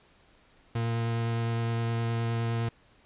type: tone with vibrato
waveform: 40% pulse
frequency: 115.6 Hz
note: A#2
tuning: 14 cents flat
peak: -26 dBFS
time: 0.75-2.69 s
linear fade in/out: 5 ms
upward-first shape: triangle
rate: 9.7 Hz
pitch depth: 11 cents each way
effects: pink hiss -61 dBFS RMS until 3.05 s + resampled to 8000 Hz